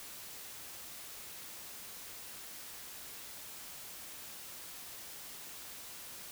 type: silence
effects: white hiss -48 dBFS RMS until 6.31 s